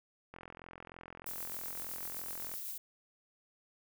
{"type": "click train", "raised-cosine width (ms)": 0.5, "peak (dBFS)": -33, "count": 96, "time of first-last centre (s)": [0.34, 2.539], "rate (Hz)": 43.2}
{"type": "noise with tremolo", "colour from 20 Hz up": "violet", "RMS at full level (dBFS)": -41, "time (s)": [1.26, 2.78], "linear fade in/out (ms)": 5, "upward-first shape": "sine", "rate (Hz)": 7.9, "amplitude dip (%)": 25}
{"effects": []}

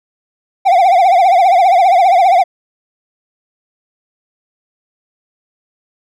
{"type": "tone with vibrato", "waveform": "triangle", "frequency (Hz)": 732, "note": "F#5", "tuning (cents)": -19, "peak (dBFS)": -4, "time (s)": [0.65, 2.44], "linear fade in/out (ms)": 20, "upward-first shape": "triangle", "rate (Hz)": 15, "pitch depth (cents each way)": 160, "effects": []}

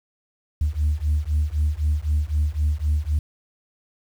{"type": "beating tone pair", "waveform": "sine", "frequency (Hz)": [73.42, 77.32], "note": ["D2", "D#2"], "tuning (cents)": [0, -10], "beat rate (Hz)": 3.9, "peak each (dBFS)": -21, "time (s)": [0.61, 3.19], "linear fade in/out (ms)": 5, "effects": ["tanh soft clip ceiling -14 dBFS", "8-bit"]}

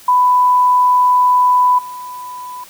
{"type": "tone with level steps", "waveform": "sine", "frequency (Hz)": 995, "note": "B5", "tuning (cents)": 13, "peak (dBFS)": [-8, -26], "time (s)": [0.08, 2.64], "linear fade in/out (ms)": 5, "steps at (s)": 1.78, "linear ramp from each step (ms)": 10, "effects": ["white hiss -41 dBFS RMS until 2.69 s"]}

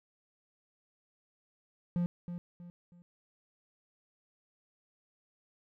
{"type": "tone with echo", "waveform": "triangle", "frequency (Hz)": 174.7, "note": "F3", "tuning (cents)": 1, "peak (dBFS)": -26, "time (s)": [1.96, 2.06], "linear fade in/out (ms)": 0, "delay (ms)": 320, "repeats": 3, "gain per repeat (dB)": -9, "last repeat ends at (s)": 3.02, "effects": []}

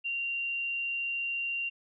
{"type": "tone", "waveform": "sine", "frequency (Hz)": 2767, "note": "F7", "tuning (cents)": -17, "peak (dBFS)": -30, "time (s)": [0.04, 1.7], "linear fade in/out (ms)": 20, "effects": []}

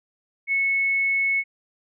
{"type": "tone", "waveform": "sine", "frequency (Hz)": 2200, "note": "C#7", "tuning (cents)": -14, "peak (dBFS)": -19, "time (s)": [0.47, 1.44], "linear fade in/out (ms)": 50, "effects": []}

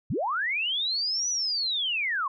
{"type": "linear two-way sweep", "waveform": "sine", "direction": "up then down", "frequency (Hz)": [77.78, 6000, 1030], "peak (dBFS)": -25, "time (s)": [0.1, 2.28], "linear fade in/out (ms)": 5, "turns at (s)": 1.29, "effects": []}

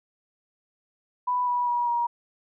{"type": "tone with pitch steps", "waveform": "sine", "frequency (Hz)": [990, 976.4, 962.9, 949.7], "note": ["B5", "B5", "B5", "A#5"], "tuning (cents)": [4, -20, -44, 32], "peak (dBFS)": -22, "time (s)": [1.27, 2.07], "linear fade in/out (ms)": 10, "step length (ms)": 200, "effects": []}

